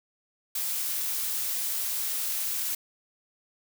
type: noise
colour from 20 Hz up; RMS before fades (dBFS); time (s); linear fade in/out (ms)
blue; -30; 0.55-2.75; 5
effects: none